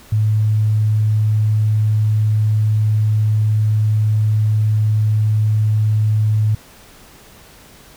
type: tone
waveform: sine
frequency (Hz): 107.5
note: A2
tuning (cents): -40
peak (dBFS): -12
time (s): 0.12-6.55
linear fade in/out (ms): 5
effects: pink hiss -44 dBFS RMS until 7.96 s